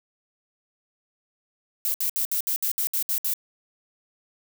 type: noise bursts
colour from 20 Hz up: violet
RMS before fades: -25 dBFS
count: 10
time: 1.85-3.336 s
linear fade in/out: 0 ms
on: 91 ms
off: 64 ms
effects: none